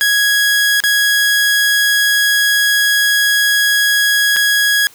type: tone with dropouts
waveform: sawtooth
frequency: 1661.2 Hz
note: G#6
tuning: in tune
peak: -7 dBFS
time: 0.01-4.87 s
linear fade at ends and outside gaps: 0 ms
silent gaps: 0.803-0.838 / 4.362-4.367 s
effects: white hiss -44 dBFS RMS until 4.94 s